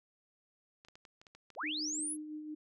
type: clicks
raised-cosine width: 0.2 ms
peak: -38 dBFS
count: 9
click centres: 0.849 / 0.885 / 0.955 / 1.052 / 1.215 / 1.268 / 1.35 / 1.503 / 1.551 s
type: linear sweep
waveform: sine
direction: up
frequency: 349.2 to 11000 Hz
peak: -35 dBFS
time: 1.56-2.17 s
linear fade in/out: 50 ms
type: tone with tremolo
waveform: sine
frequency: 305 Hz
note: D#4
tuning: 34 cents flat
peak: -39 dBFS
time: 1.63-2.55 s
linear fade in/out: 10 ms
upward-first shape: sine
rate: 5.9 Hz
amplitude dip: 40%
effects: none